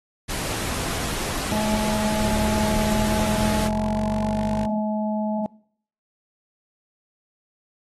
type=noise; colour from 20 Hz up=pink; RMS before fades=-28 dBFS; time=0.28-3.69 s; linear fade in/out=20 ms
type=harmonic tone; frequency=213.5 Hz; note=G#3; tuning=48 cents sharp; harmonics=1 / 3 / 4; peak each=-23 / -29 / -31 dBFS; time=1.52-5.46 s; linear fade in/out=0 ms
type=linear sweep; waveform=15% pulse; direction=up; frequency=34.65 to 50.8 Hz; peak=-21 dBFS; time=2.19-4.67 s; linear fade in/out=20 ms
effects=noise-tail reverb RT60 0.6 s tail -22 dB re dry + AAC 32 kbps

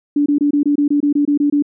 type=tone bursts; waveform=sine; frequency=290 Hz; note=D4; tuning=22 cents flat; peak=-11 dBFS; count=12; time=0.16-1.624 s; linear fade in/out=5 ms; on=100 ms; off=24 ms; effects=none

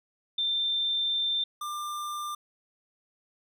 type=tone pair in turn; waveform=sine / square; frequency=3576 / 1193.3 Hz; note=A7 / D6; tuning=+27 / +27 cents; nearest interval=octave + perfect fifth; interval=1900 cents; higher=first; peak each=-25 / -33 dBFS; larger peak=first; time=0.38-1.44 / 1.61-2.35 s; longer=first; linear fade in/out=5 ms; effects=none

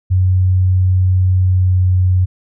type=tone with pitch glide; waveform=sine; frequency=92.5 to 91.81 Hz; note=F#2 to F#2; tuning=0 to -13 cents; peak=-9 dBFS; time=0.1-2.26 s; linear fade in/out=20 ms; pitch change=-13 cents; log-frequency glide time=1.42-1.79 s; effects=none

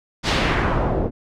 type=noise with low-pass filter sweep; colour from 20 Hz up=pink; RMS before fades=-20 dBFS; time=0.23-1.11 s; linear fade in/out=50 ms; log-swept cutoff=5300 to 410 Hz; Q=1.2; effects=none

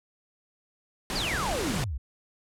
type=noise; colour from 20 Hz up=pink; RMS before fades=-31 dBFS; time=1.1-1.84 s; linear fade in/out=0 ms
type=exponential sweep; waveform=sine; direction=down; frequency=5100 to 55.4 Hz; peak=-29 dBFS; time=1.15-1.98 s; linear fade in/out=10 ms
effects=low-pass 10000 Hz 12 dB/octave

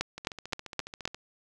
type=two click trains; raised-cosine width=0.2 ms; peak=-11 / -23 dBFS; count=5 / 15; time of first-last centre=0.01-1.054 / 0.18-1.146 s; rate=3.83 / 14.5 Hz; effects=none

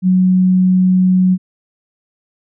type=tone; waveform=sine; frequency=184.6 Hz; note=F#3; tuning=4 cents flat; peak=-8 dBFS; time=0.02-1.38 s; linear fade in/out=50 ms; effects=none

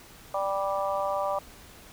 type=harmonic tone; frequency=196 Hz; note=G3; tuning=in tune; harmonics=3 / 4 / 5 / 6; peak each=-29 / -32 / -33 / -33 dBFS; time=0.34-1.39 s; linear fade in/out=5 ms; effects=pink hiss -50 dBFS RMS until 1.92 s

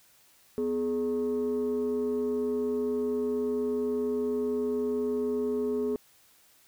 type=tone pair together; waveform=sine; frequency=249.2 / 420.7 Hz; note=B3 / G#4; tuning=+16 / +22 cents; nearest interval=major sixth; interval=906 cents; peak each=-29 / -26 dBFS; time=0.58-5.96 s; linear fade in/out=0 ms; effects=tanh soft clip ceiling -23 dBFS + white hiss -61 dBFS RMS until 6.67 s

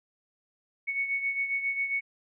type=beating tone pair; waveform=sine; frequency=2217 / 2224.4 Hz; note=C#7 / C#7; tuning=0 / +5 cents; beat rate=7.4 Hz; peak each=-28 / -35 dBFS; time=0.87-2.01 s; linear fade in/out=20 ms; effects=none

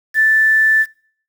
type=tone with quantisation; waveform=sine; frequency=1760 Hz; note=A6; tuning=in tune; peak=-9 dBFS; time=0.14-0.86 s; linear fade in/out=50 ms; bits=6; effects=noise-tail reverb RT60 0.6 s tail -25 dB re dry

